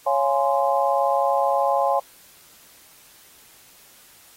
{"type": "chord", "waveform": "sine", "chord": "Db major seventh", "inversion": "none", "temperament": "just", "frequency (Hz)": [554.4, 693, 831.5, 1039.4], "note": ["Db5", "F5", "Ab5", "C6"], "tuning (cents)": [0, -14, 2, -12], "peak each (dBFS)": [-22, -24, -22, -25], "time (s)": [0.06, 2], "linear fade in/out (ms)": 10, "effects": ["white hiss -51 dBFS RMS until 4.36 s", "AAC 48 kbps"]}